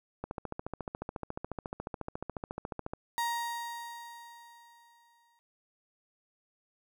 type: click train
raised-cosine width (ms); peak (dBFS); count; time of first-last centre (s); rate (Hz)
1; -22; 39; 0.24-2.935; 14.1
type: tone with exponential decay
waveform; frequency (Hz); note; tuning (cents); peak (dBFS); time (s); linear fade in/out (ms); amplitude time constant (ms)
35% pulse; 939; A#5; +12; -27; 3.18-5.39; 0; 480
effects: none